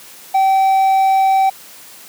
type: tone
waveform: triangle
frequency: 771 Hz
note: G5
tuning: 29 cents flat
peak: -8 dBFS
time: 0.34-1.5 s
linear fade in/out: 10 ms
effects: white hiss -39 dBFS RMS until 2.08 s + high-pass 150 Hz 12 dB/octave